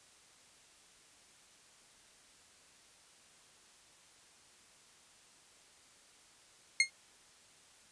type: tone with exponential decay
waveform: sawtooth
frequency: 2141 Hz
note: C7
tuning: 39 cents sharp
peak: -17 dBFS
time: 6.8-6.9 s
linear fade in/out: 2 ms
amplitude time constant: 21 ms
effects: white hiss -62 dBFS RMS until 7.91 s + resampled to 22050 Hz